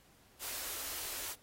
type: band-stop noise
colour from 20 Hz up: white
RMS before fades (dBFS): -41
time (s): 0.39-1.36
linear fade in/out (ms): 50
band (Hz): 100 to 260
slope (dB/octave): 48
effects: pink hiss -65 dBFS RMS until 1.42 s + AAC 48 kbps